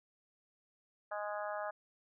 harmonic tone, 207.7 Hz, G#3, in tune, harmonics 3 / 4 / 5 / 6 / 7 / 8, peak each -40 / -43 / -48 / -45 / -49 / -48 dBFS, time 1.11-1.71 s, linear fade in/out 10 ms, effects none

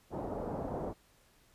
white low-pass noise, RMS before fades -38 dBFS, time 0.1-0.94 s, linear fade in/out 50 ms, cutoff 760 Hz, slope 24 dB/octave, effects pink hiss -66 dBFS RMS until 1.54 s + resampled to 32000 Hz

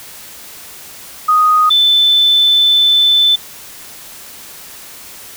sine tone pair in turn, 1244.5 / 3520 Hz, D#6 / A7, 0 / 0 cents, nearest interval octave + tritone, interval 1800 cents, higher second, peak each -7 dBFS, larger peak neither, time 1.28-1.7 / 1.7-3.36 s, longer second, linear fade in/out 10 ms, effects white hiss -34 dBFS RMS until 5.36 s

